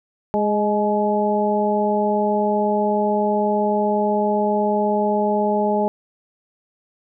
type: harmonic tone with a mistuned harmonic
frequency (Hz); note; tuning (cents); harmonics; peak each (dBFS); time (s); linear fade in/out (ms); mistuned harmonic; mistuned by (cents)
207.7; G#3; 0; 1 / 2 / 3 / 4; -22 / -22 / -22 / -22; 0.34-5.88; 0; 4; +33
effects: none